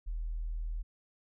sine tone, 40.07 Hz, E1, 48 cents flat, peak -33 dBFS, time 0.06-0.83 s, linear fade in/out 20 ms, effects none

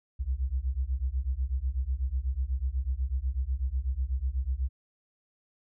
sine beating tone pair, 61 / 69.1 Hz, B1 / C#2, -21 / -5 cents, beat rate 8.1 Hz, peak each -30 dBFS, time 0.19-4.69 s, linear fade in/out 20 ms, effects none

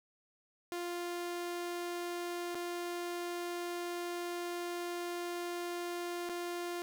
sawtooth tone with dropouts, 349.2 Hz, F4, in tune, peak -33 dBFS, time 0.72-6.82 s, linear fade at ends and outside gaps 0 ms, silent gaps 2.546-2.553 / 6.291-6.296 s, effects none

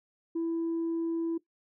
sine tone, 331.5 Hz, E4, 10 cents sharp, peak -26 dBFS, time 0.35-1.38 s, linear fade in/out 10 ms, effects noise-tail reverb RT60 0.1 s tail -17 dB re dry + tanh soft clip ceiling -26 dBFS

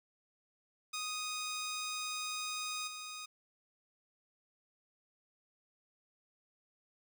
10% pulse tone with level steps, 1244.5 Hz, D#6, in tune, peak -29 / -35 dBFS, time 0.93-3.26 s, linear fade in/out 10 ms, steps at 2.87 s, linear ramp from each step 10 ms, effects none

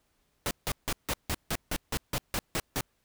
pink noise bursts, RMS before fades -30 dBFS, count 12, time 0.46-2.808 s, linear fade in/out 0 ms, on 49 ms, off 160 ms, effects pink hiss -73 dBFS RMS until 3.04 s

